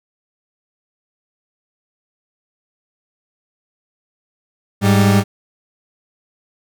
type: tone pair together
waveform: 40% pulse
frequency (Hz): 104.3 / 196.9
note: G#2 / G3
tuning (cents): +8 / +8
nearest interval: major seventh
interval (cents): 1100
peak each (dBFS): -12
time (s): 4.81-5.24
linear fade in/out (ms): 50
effects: none